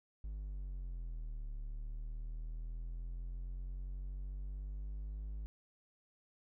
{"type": "linear two-way sweep", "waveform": "triangle", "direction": "down then up", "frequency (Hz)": [52.3, 36.1, 52.3], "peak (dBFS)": -38, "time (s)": [0.24, 5.46], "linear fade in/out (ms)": 0, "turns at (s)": 1.5, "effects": []}